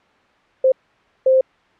sine tone bursts at uneven times, 523.3 Hz, C5, in tune, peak -10 dBFS, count 2, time 0.64-0.72 / 1.26-1.41 s, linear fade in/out 5 ms, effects white hiss -55 dBFS RMS until 1.79 s + low-pass 2000 Hz 12 dB/octave

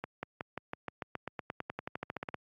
accelerating click train, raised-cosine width 0.5 ms, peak -21 dBFS, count 22, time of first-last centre 0.04-2.343 s, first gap 190 ms, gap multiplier 0.94, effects high-pass 100 Hz 12 dB/octave + AAC 64 kbps

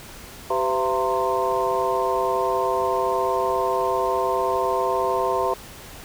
sine tone cluster, 387.4 / 508 / 674 / 918 / 1049 Hz, G4 / B4 / E5 / A#5 / C6, -20 / +49 / +38 / -27 / +4 cents, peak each -26 dBFS, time 0.5-5.54 s, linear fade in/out 5 ms, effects pink hiss -41 dBFS RMS until 6.04 s

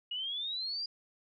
sine exponential sweep, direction up, 2872 to 4873 Hz, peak -34 dBFS, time 0.11-0.86 s, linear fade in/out 5 ms, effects none

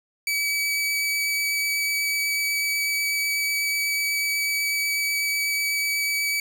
sawtooth tone with vibrato, 2286 Hz, D7, 47 cents flat, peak -19 dBFS, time 0.27-6.4 s, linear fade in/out 2 ms, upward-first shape sine, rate 8.1 Hz, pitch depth 8 cents each way, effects none

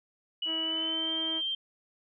sine tone with pitch glide, 2944 to 3155 Hz, F#7 to G7, -9 to +10 cents, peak -29 dBFS, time 0.42-1.55 s, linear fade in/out 5 ms, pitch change +119 cents, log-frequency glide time 0.6-1.12 s
harmonic tone, 322.3 Hz, E4, 39 cents flat, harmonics 1 / 2 / 3 / 4 / 5 / 6 / 7, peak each -38 / -44 / -48 / -50 / -52 / -54 / -55 dBFS, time 0.45-1.42 s, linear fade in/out 50 ms
effects none

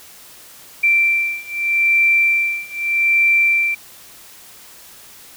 sine beating tone pair, 2349 / 2349.81 Hz, D7 / D7, 0 / 0 cents, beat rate 0.81 Hz, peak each -17 / -16 dBFS, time 0.83-3.75 s, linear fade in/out 10 ms, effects white hiss -42 dBFS RMS until 5.36 s

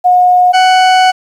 sine / 40% pulse tone pair in turn, 723 / 743.8 Hz, F#5 / F#5, -40 / +9 cents, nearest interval unison, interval 49 cents, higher second, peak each -4 dBFS, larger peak neither, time 0.04-0.53 / 0.53-1.12 s, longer second, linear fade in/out 20 ms, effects low-pass 5000 Hz 12 dB/octave + 7-bit

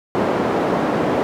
white band-pass noise, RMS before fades -19 dBFS, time 0.15-1.23 s, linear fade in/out 0 ms, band 170 to 630 Hz, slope 12 dB/octave, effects none

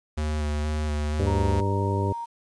square tone with vibrato, 75.5 Hz, D2, 48 cents sharp, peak -25 dBFS, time 0.17-1.61 s, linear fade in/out 10 ms, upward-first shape square, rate 2.1 Hz, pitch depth 17 cents each way
harmonic tone, 98.7 Hz, G2, 12 cents sharp, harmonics 1 / 2 / 3 / 4 / 5 / 6, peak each -24 / -33 / -33 / -30 / -35 / -36 dBFS, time 1.19-2.13 s, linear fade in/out 10 ms
sine tone, 933 Hz, A#5, 1 cent sharp, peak -30 dBFS, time 1.26-2.26 s, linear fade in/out 20 ms
effects resampled to 22050 Hz + 9-bit

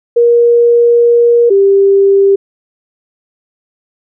sine tone pair in turn, 473.4 / 394.4 Hz, A#4 / G4, +27 / +11 cents, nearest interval minor third, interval 316 cents, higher first, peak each -4 dBFS, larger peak neither, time 0.16-1.5 / 1.5-2.36 s, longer first, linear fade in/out 10 ms, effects none

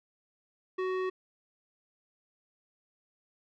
square tone with low-pass filter, 372.6 Hz, F#4, 12 cents sharp, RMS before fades -32 dBFS, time 0.78-1.1 s, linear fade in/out 10 ms, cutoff 2100 Hz, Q 1, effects none

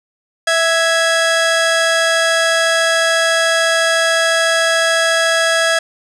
sawtooth tone pair together, 657.7 / 1661.2 Hz, E5 / G#6, -4 / 0 cents, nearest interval octave + major third, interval 1604 cents, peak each -11 dBFS, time 0.47-5.79 s, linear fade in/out 5 ms, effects resampled to 22050 Hz + 7-bit

